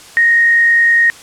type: tone with frequency modulation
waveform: sine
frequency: 1864.7 Hz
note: A#6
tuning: in tune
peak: -7 dBFS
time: 0.17-1.1 s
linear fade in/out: 0 ms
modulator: 50.3 Hz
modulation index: 0.3
effects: white hiss -37 dBFS RMS until 1.22 s + low-pass 9000 Hz 12 dB/octave